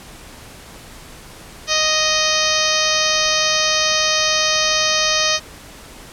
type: harmonic tone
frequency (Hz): 622.3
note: D#5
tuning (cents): 0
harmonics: 1 / 2 / 3 / 4 / 5 / 6 / 7 / 8 / 9 / 10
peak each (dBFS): -24 / -24 / -24 / -24 / -24 / -24 / -24 / -24 / -24 / -24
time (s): 1.67-5.4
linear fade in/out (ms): 50
effects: pink hiss -39 dBFS RMS until 6.12 s + low-pass 12000 Hz 12 dB/octave